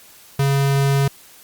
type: tone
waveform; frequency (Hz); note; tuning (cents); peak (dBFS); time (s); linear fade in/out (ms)
square; 138.59; C#3; 0; -15; 0.39-1.08; 5
effects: white hiss -46 dBFS RMS until 1.43 s + Opus 48 kbps

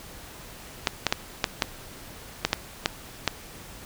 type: clicks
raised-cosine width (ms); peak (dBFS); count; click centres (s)
0.2; -3; 9; 0.872 / 1.067 / 1.125 / 1.442 / 1.622 / 2.45 / 2.531 / 2.859 / 3.277
effects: pink hiss -44 dBFS RMS until 3.85 s

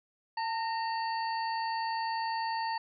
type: harmonic tone with a mistuned harmonic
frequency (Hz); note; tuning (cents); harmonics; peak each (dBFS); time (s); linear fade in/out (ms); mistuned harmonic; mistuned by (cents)
900; A5; +39; 1 / 2 / 3 / 5; -31 / -40 / -48 / -42; 0.37-2.78; 5; 2; +46
effects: none

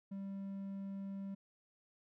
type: tone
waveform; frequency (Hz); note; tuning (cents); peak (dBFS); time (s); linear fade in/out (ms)
triangle; 196; G3; 0; -39; 0.11-1.35; 10
effects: none

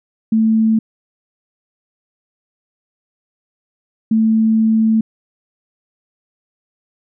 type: tone pair in turn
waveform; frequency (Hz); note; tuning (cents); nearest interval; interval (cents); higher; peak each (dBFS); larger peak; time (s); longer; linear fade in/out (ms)
sine; 221.4 / 221.4; A3 / A3; +11 / +11; unison; 0; neither; -10; neither; 0.32-0.79 / 4.11-5.01; second; 5
effects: none

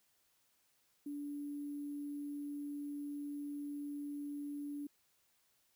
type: tone with sample-and-hold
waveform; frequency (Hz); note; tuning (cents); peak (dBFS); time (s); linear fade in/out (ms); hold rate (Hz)
sine; 289.1; D4; -27; -40; 1.06-4.87; 5; 11025
effects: white hiss -75 dBFS RMS until 5.75 s

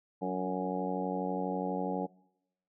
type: harmonic tone with a mistuned harmonic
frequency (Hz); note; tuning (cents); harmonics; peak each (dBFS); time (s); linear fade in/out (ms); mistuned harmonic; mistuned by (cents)
92.2; F#2; -6; 2 / 3 / 4 / 5 / 6 / 7 / 8 / 9; -36 / -38 / -43 / -38 / -40 / -46 / -40 / -39; 0.21-2.07; 20; 3; +35
effects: noise-tail reverb RT60 0.9 s tail -24 dB re dry

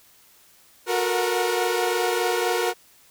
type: tone cluster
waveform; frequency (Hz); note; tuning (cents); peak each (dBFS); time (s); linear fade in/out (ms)
sawtooth; 363.7 / 449.6 / 473.2 / 732; F#4 / A4 / A#4 / F#5; -30 / +37 / +26 / -19; -22 / -25 / -21 / -26; 0.86-2.74; 50
effects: white hiss -55 dBFS RMS until 3.1 s

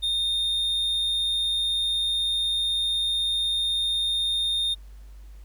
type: tone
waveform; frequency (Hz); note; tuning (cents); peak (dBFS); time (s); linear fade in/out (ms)
triangle; 3658; A#7; -33; -21; 0.02-4.75; 20
effects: added 50 Hz sine -41 dBFS peak until 5.44 s + pink hiss -61 dBFS RMS until 5.44 s

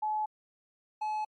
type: tone pair in turn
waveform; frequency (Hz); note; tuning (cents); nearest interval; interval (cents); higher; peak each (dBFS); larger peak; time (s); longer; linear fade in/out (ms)
sine / triangle; 856 / 856; A5 / A5; -48 / -48; unison; 0; neither; -28 / -28; neither; 0.02-0.26 / 1.01-1.25; neither; 10
effects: MP3 48 kbps

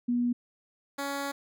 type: tone pair in turn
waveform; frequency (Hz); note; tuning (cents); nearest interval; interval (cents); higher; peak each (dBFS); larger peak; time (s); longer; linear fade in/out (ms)
sine / 10% pulse; 242.3 / 280; B3 / C#4; -33 / +18; minor third; 251; second; -24 / -23; second; 0.08-0.33 / 0.98-1.32; second; 10
effects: none

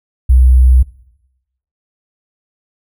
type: tone with sample-and-hold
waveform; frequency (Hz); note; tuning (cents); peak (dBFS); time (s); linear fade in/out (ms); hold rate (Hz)
sine; 63.3; B1; +43; -4; 0.29-0.83; 10; 11025
effects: noise-tail reverb RT60 0.9 s tail -21 dB re dry

